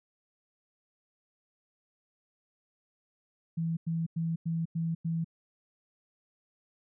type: tone bursts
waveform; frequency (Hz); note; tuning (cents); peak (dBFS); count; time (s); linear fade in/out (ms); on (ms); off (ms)
sine; 164.81; E3; 0; -28; 6; 3.57-5.245; 10; 200; 95
effects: none